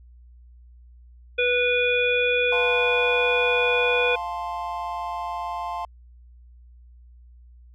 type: harmonic tone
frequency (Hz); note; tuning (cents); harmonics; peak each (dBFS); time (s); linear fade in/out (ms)
490.8; B4; -11; 1 / 3 / 5 / 7; -22 / -29 / -22 / -31; 1.38-4.16; 10
type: chord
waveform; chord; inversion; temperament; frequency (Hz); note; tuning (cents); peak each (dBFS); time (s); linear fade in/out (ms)
triangle; F major; none; equal; 698.5 / 880 / 1046.5; F5 / A5 / C6; 0 / 0 / 0; -30; 2.52-5.85; 2
effects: added 60 Hz sine -46 dBFS peak until 7.74 s